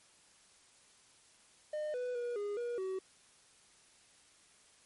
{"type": "tone with pitch steps", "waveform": "triangle", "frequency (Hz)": [607, 495.9, 481.6, 410.4, 478.8, 378.5], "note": ["D#5", "B4", "B4", "G#4", "A#4", "F#4"], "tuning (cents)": [-43, 7, -44, -21, 46, 39], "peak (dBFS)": -33, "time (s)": [1.73, 2.99], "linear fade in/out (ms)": 5, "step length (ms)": 210, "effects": ["white hiss -64 dBFS RMS until 4.85 s", "MP3 48 kbps"]}